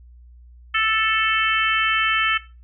harmonic tone, 440 Hz, A4, in tune, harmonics 3 / 4 / 5 / 6 / 7, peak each -22 / -23 / -24 / -25 / -25 dBFS, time 0.74-2.38 s, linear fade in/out 10 ms, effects noise-tail reverb RT60 0.3 s tail -17 dB re dry + added 60 Hz sine -43 dBFS peak until 2.63 s

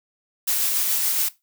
blue noise with tremolo, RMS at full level -21 dBFS, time 0.47-1.29 s, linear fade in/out 10 ms, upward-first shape sine, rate 7.1 Hz, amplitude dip 25%, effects noise-tail reverb RT60 0.2 s tail -17 dB re dry

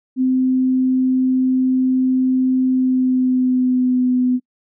sine tone with pitch glide, 258.1 to 251.3 Hz, C4 to B3, -23 to +30 cents, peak -13 dBFS, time 0.16-4.4 s, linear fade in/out 50 ms, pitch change -47 cents, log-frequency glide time 2.67-4.14 s, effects noise-tail reverb RT60 0.1 s tail -26 dB re dry

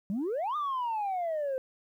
sine exponential two-way sweep, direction up then down, 185 to 1228 to 513 Hz, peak -27 dBFS, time 0.1-1.58 s, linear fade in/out 0 ms, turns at 0.56 s, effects tanh soft clip ceiling -27 dBFS + 11-bit

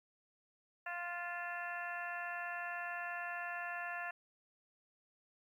harmonic tone with a mistuned harmonic, 349.2 Hz, F4, in tune, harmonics 2 / 3 / 4 / 5 / 6 / 7 / 8, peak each -45 / -49 / -47 / -43 / -56 / -56 / -50 dBFS, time 0.86-4.11 s, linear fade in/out 5 ms, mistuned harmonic 8, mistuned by -54 cents, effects 12-bit

